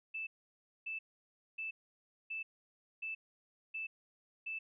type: tone bursts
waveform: sine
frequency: 2637 Hz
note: E7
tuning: in tune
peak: -38 dBFS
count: 7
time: 0.14-4.59 s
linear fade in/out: 10 ms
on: 130 ms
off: 590 ms
effects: none